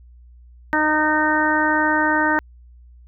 harmonic tone, 307.1 Hz, D#4, 23 cents flat, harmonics 1 / 2 / 3 / 4 / 5 / 6, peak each -22 / -26 / -21 / -27 / -21 / -23 dBFS, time 0.73-2.39 s, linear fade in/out 0 ms, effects added 60 Hz sine -43 dBFS peak until 3.07 s

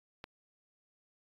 click, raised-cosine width 0.3 ms, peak -27 dBFS, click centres 0.241 s, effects AAC 32 kbps

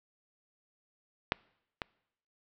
clicks, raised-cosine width 0.3 ms, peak -9 / -17 dBFS, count 2, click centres 1.321 / 1.818 s, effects noise-tail reverb RT60 0.8 s tail -26 dB re dry + low-pass 5000 Hz 12 dB/octave

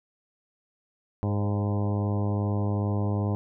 harmonic tone with a mistuned harmonic, 102.5 Hz, G#2, 22 cents flat, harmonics 1 / 2 / 3 / 4 / 5 / 6 / 7 / 8 / 9 / 10, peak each -25 / -31 / -35 / -37 / -39 / -41 / -42 / -43 / -44 / -45 dBFS, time 1.23-3.35 s, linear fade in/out 0 ms, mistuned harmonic 5, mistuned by +23 cents, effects none

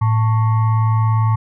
sine tone with frequency modulation, 110.3 Hz, A2, 5 cents sharp, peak -12 dBFS, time 0.01-1.36 s, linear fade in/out 10 ms, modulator 999 Hz, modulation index 0.45, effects none

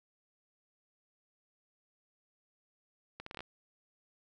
accelerating click train, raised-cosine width 0.3 ms, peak -27 dBFS, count 7, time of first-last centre 3.2-3.406 s, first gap 64 ms, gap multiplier 0.74, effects none

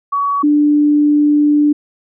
sine tone pair in turn, 1129 / 295.2 Hz, C#6 / D4, +31 / +9 cents, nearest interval octave + major seventh, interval 2322 cents, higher first, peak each -13 / -8 dBFS, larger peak second, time 0.12-0.43 / 0.43-1.73 s, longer second, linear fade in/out 10 ms, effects none

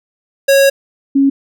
square / sine tone pair in turn, 550 / 275 Hz, C#5 / C#4, -14 / -14 cents, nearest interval octave, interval 1200 cents, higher first, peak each -7 dBFS, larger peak neither, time 0.48-0.7 / 1.15-1.3 s, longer first, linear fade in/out 10 ms, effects none

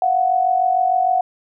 sine tone pair together, 693.4 / 740 Hz, F5 / F#5, -13 / 0 cents, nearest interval minor second, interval 113 cents, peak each -20 / -15 dBFS, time 0.02-1.21 s, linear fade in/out 2 ms, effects none

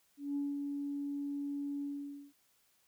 sine tone with ADSR envelope, 284.3 Hz, C#4, 44 cents sharp, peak -31 dBFS, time 0.17-2.33 s, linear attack 190 ms, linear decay 200 ms, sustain -4 dB, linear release 510 ms, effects tanh soft clip ceiling -28 dBFS + white hiss -72 dBFS RMS until 2.87 s

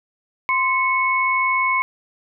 sine tone pair together, 1039.7 / 2203 Hz, C6 / C#7, -11 / -11 cents, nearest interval octave + minor second, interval 1300 cents, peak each -19 dBFS, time 0.49-1.82 s, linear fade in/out 0 ms, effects none

